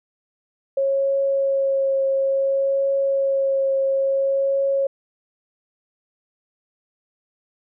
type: tone with vibrato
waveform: sine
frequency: 545 Hz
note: C#5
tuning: 29 cents flat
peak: -17 dBFS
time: 0.77-4.87 s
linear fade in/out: 5 ms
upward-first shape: triangle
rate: 0.58 Hz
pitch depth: 15 cents each way
effects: none